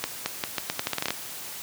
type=accelerating click train; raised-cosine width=0.2 ms; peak=-8 dBFS; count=13; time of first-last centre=0.04-1.106 s; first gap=220 ms; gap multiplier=0.81; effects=white hiss -38 dBFS RMS until 1.62 s + high-pass 100 Hz 12 dB/octave